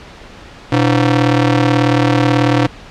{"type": "ring-modulated tone", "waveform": "sawtooth", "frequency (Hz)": 207.7, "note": "G#3", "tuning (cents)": 0, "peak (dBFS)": -3, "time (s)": [0.72, 2.67], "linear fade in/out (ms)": 5, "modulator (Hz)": 84.7, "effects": ["pink hiss -36 dBFS RMS until 2.9 s", "low-pass 4000 Hz 12 dB/octave"]}